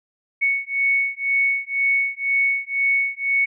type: beating tone pair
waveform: sine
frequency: 2217 / 2219 Hz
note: C#7 / C#7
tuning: 0 / +1 cents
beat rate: 2 Hz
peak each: -21 dBFS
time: 0.41-3.46 s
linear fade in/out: 20 ms
effects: none